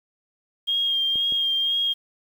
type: tone with vibrato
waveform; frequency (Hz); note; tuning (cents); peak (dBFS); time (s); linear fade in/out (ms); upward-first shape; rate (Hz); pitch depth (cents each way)
sine; 3228; G#7; -50; -20; 0.67-1.94; 20; sine; 2; 23
type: clicks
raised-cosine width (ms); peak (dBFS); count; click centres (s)
2; -27; 2; 1.157 / 1.323
effects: 8-bit